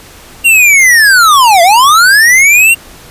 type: linear two-way sweep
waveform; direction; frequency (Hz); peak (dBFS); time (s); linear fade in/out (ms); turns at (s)
square; down then up; 2794 to 659.3 to 2794; -3; 0.44-2.75; 20; 1.62
effects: pink hiss -34 dBFS RMS until 3.1 s + resampled to 32000 Hz